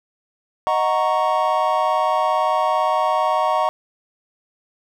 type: chord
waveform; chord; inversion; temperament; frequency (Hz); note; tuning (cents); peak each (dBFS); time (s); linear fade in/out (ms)
triangle; D# minor seventh; none; equal; 622.3 / 740 / 932.3 / 1108.7; D#5 / F#5 / A#5 / C#6; 0 / 0 / 0 / 0; -20; 0.67-3.69; 0
effects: none